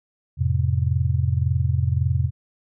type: chord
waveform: sine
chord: F major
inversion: none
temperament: just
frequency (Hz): 87.31 / 109.13 / 130.96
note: F2 / A2 / C3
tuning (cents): 0 / -14 / +2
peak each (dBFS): -21 / -25 / -22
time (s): 0.37-2.31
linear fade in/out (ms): 50
effects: none